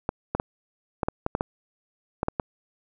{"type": "clicks", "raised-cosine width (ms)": 1, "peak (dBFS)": -10, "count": 11, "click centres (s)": [0.091, 0.35, 0.399, 1.032, 1.085, 1.264, 1.351, 1.409, 2.231, 2.284, 2.398], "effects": []}